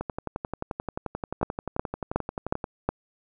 two click trains, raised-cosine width 1 ms, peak -16 / -9 dBFS, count 31 / 5, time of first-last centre 0.01-2.642 / 1.43-2.89 s, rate 11.4 / 2.74 Hz, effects none

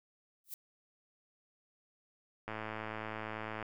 violet noise with exponential growth, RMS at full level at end -38 dBFS, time 0.44-0.54 s, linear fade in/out 2 ms, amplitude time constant 20 ms
click train, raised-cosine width 0.5 ms, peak -25 dBFS, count 126, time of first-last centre 2.48-3.627 s, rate 109 Hz
effects none

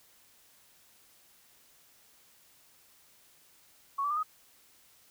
sine tone with pitch steps, 1108.7 / 1155.8 / 1204.9 / 1256 Hz, C#6 / D6 / D6 / D#6, 0 / -28 / +44 / +16 cents, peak -28 dBFS, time 3.98-4.232 s, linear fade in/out 10 ms, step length 63 ms, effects white hiss -62 dBFS RMS until 5.1 s

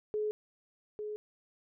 sine tone pair in turn, 424.9 / 422.6 Hz, G#4 / G#4, +40 / +30 cents, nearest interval unison, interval 10 cents, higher first, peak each -30 / -36 dBFS, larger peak first, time 0.14-0.31 / 0.99-1.16 s, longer neither, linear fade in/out 0 ms, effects none

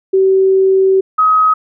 sine tone pair in turn, 382.6 / 1267 Hz, G4 / D#6, -42 / +31 cents, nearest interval octave + major sixth, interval 2073 cents, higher second, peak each -7 dBFS, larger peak neither, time 0.13-1.01 / 1.18-1.54 s, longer first, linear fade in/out 10 ms, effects none

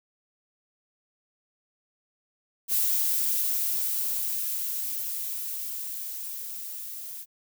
violet noise with level ramp, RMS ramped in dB -24 to -39 dBFS, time 2.68-7.26 s, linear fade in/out 50 ms, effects none

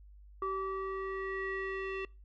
square tone with low-pass filter sweep, 385 Hz, G4, 31 cents flat, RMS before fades -37 dBFS, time 0.42-2.05 s, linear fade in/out 2 ms, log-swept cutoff 1200 to 2500 Hz, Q 4.9, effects noise-tail reverb RT60 0.3 s tail -25 dB re dry + added 50 Hz sine -52 dBFS peak until 2.24 s

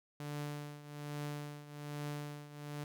sawtooth tone with tremolo, 146.83 Hz, D3, in tune, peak -34 dBFS, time 0.2-2.84 s, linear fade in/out 2 ms, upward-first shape triangle, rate 1.2 Hz, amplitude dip 80%, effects none

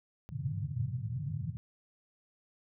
pink band-pass noise, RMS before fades -36 dBFS, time 0.29-1.57 s, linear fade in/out 0 ms, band 100 to 150 Hz, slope 48 dB/octave, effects none

